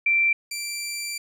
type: tone pair in turn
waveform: sine / 15% pulse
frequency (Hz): 2349 / 2349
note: D7 / D7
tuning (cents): 0 / 0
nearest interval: unison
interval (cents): 0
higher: neither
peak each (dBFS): -17 / -22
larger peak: first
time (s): 0.06-0.33 / 0.51-1.18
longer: second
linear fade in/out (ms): 5
effects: none